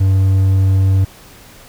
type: tone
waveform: triangle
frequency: 95.9 Hz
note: G2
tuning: 37 cents flat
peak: -7 dBFS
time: 0-1.05 s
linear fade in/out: 10 ms
effects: pink hiss -41 dBFS RMS until 1.68 s